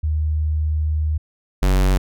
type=tone pair in turn; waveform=sine / square; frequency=77 / 47.01 Hz; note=D#2 / F#1; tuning=-17 / +28 cents; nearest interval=major sixth; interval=855 cents; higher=first; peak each=-17 / -14 dBFS; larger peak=second; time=0.03-1.18 / 1.62-1.98 s; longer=first; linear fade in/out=10 ms; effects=none